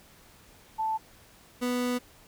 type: tone pair in turn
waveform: sine / 30% pulse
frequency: 880 / 246.9 Hz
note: A5 / B3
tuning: 0 / 0 cents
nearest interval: octave + minor seventh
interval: 2200 cents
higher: first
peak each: -26 / -24 dBFS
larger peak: second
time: 0.78-0.98 / 1.61-1.99 s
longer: second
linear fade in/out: 20 ms
effects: pink hiss -56 dBFS RMS until 2.27 s